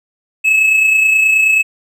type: tone with amplitude modulation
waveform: triangle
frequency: 2590 Hz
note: E7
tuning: 31 cents flat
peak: -5 dBFS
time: 0.44-1.63 s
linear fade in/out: 20 ms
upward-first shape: sine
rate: 29.4 Hz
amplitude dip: 40%
effects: none